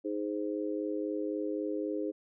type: harmonic tone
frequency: 103.83 Hz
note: G#2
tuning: in tune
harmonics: 3 / 4 / 5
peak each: -34 / -36 / -38 dBFS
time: 0.04-2.12 s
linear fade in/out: 20 ms
effects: none